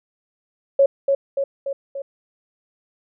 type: tone with echo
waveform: sine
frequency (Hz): 552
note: C#5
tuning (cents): -7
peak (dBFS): -10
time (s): 0.79-0.86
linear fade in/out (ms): 5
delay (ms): 290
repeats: 4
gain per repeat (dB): -4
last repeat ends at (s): 2.02
effects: none